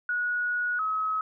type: tone pair in turn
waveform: sine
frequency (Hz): 1458 / 1279.5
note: F#6 / D#6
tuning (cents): -26 / +48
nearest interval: major second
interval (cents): 226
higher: first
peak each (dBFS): -25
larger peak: neither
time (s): 0.09-0.79 / 0.79-1.21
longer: first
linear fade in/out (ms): 2
effects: none